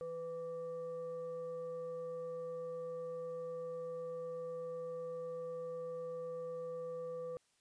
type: tone with frequency modulation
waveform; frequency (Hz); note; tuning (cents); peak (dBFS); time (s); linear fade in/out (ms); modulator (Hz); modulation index
sine; 500; B4; +21; -40; 0.01-7.37; 0; 664; 0.36
effects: white hiss -75 dBFS RMS until 7.6 s + resampled to 22050 Hz